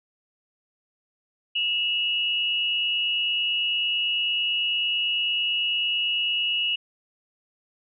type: tone pair together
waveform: sine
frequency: 2671 / 2900 Hz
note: E7 / F#7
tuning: +22 / -35 cents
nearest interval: minor second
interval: 143 cents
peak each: -28 / -23 dBFS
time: 1.55-6.76 s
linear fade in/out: 10 ms
effects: none